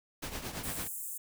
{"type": "noise with tremolo", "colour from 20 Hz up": "pink", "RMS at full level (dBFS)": -37, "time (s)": [0.22, 0.88], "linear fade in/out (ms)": 10, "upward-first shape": "triangle", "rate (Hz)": 9, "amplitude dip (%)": 70}
{"type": "high-pass noise", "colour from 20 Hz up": "pink", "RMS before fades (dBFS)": -40, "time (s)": [0.63, 1.18], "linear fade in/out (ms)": 10, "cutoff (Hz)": 7600, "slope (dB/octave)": 48}
{"effects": []}